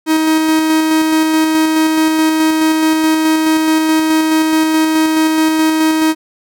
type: tone with tremolo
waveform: 45% pulse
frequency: 315.9 Hz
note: D#4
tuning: 26 cents sharp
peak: -9 dBFS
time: 0.06-6.15 s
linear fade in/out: 50 ms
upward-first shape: square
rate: 4.7 Hz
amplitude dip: 25%
effects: none